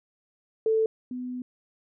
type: tone pair in turn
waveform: sine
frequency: 442.2 / 250.1 Hz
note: A4 / B3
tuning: +9 / +22 cents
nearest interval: minor seventh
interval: 987 cents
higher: first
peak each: -20 / -31 dBFS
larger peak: first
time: 0.66-0.86 / 1.11-1.42 s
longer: second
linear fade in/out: 2 ms
effects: none